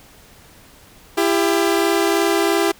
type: tone pair together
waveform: sawtooth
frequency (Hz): 335.5 / 398.5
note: E4 / G4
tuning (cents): +31 / +28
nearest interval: minor third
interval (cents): 297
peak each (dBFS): -14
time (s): 1.17-2.72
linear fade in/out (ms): 10
effects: pink hiss -47 dBFS RMS until 2.79 s